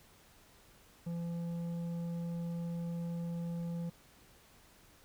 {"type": "tone with tanh clipping", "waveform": "sine", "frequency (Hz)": 170, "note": "F3", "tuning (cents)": -46, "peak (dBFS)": -37, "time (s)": [1.06, 3.9], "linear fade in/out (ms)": 10, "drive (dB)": 8, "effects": ["pink hiss -62 dBFS RMS until 5.04 s"]}